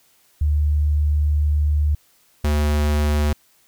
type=tone pair in turn; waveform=sine / square; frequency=74.4 / 74.4 Hz; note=D2 / D2; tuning=+23 / +23 cents; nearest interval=unison; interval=0 cents; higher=neither; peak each=-15 / -17 dBFS; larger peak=first; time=0.41-1.95 / 2.44-3.33 s; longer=first; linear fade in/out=5 ms; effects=white hiss -58 dBFS RMS until 3.67 s